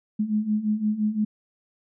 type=beating tone pair; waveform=sine; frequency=209.1 / 214.9 Hz; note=G#3 / A3; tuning=+12 / -41 cents; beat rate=5.8 Hz; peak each=-27 / -23 dBFS; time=0.19-1.25 s; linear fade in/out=10 ms; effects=none